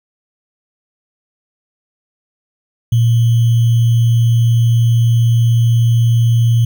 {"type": "tone with sample-and-hold", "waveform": "sine", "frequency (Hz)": 116.5, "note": "A#2", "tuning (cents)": -1, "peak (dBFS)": -8, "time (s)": [2.92, 6.65], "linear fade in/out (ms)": 5, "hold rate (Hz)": 3150, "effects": []}